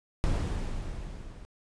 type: noise with level ramp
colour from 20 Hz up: brown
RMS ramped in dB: -26 to -45 dBFS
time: 0.24-1.45 s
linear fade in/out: 0 ms
effects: resampled to 22050 Hz